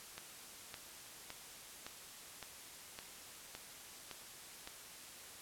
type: click train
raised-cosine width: 0.2 ms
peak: -28 dBFS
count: 9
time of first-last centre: 0.18-4.674 s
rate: 1.78 Hz
effects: white hiss -53 dBFS RMS until 5.41 s + low-pass 12000 Hz 12 dB/octave